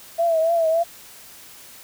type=tone with vibrato; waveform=sine; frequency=659.3 Hz; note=E5; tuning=in tune; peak=-16 dBFS; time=0.18-0.84 s; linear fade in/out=20 ms; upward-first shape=triangle; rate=3.5 Hz; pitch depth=71 cents each way; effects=white hiss -44 dBFS RMS until 1.83 s